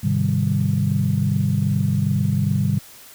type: chord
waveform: sine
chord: Ab major seventh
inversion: none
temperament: equal with one note detuned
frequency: 103.83 / 130.81 / 153.33 / 196 Hz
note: Ab2 / C3 / Eb3 / G3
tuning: 0 / 0 / -25 / 0 cents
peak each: -22 dBFS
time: 0.03-2.79 s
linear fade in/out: 10 ms
effects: tanh soft clip ceiling -7 dBFS + white hiss -44 dBFS RMS until 3.14 s